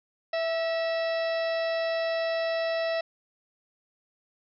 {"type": "harmonic tone with a mistuned harmonic", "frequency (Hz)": 659.3, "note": "E5", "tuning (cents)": 0, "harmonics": [1, 2, 3, 4, 5, 6, 7, 8], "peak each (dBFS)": [-26, -41, -36, -40, -48, -42, -48, -43], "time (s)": [0.33, 3.01], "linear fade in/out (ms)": 5, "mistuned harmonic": 3, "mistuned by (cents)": -39, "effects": []}